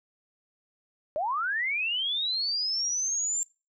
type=linear sweep; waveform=sine; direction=up; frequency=574 to 7370 Hz; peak=-26 dBFS; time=1.16-3.43 s; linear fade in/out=0 ms; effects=noise-tail reverb RT60 0.3 s tail -23 dB re dry